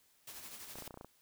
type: noise with tremolo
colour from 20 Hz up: white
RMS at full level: -47 dBFS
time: 0.27-0.88 s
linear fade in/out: 5 ms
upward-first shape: triangle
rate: 12 Hz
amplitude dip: 55%
type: clicks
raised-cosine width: 1 ms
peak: -34 dBFS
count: 9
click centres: 0.756 / 0.786 / 0.823 / 0.877 / 0.908 / 0.942 / 0.974 / 1.011 / 1.046 s
effects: white hiss -70 dBFS RMS until 1.21 s